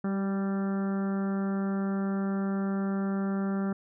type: harmonic tone with a mistuned harmonic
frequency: 196 Hz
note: G3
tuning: in tune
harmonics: 1 / 2 / 3 / 4 / 5 / 6 / 7 / 8 / 9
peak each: -27 / -37 / -42 / -44 / -52 / -46 / -44 / -50 / -52 dBFS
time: 0.04-3.73 s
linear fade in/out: 5 ms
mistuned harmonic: 2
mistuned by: -20 cents
effects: none